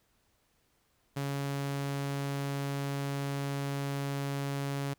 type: tone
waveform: sawtooth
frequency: 139.9 Hz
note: C#3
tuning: 16 cents sharp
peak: -28 dBFS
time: 1.16-4.94 s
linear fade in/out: 10 ms
effects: pink hiss -72 dBFS RMS until 4.98 s